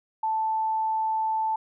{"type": "tone", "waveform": "sine", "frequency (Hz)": 880, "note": "A5", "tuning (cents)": 0, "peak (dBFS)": -23, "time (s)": [0.23, 1.56], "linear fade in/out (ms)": 5, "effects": []}